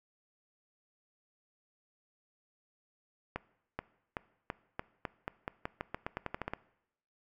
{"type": "accelerating click train", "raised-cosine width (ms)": 0.5, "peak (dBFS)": -20, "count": 18, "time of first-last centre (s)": [3.36, 6.535], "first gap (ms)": 430, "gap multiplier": 0.88, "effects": ["noise-tail reverb RT60 0.8 s tail -20 dB re dry"]}